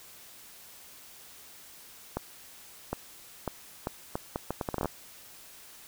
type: accelerating click train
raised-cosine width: 1 ms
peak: -16 dBFS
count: 15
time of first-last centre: 2.17-4.857 s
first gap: 760 ms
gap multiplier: 0.72
effects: white hiss -51 dBFS RMS until 5.87 s